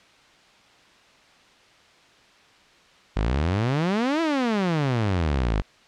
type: exponential two-way sweep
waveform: sawtooth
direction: up then down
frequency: 47.64 to 338 to 47.64 Hz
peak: -17 dBFS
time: 3.16-5.62 s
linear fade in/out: 10 ms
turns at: 4.21 s
effects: white hiss -54 dBFS RMS until 5.87 s + low-pass 4000 Hz 12 dB/octave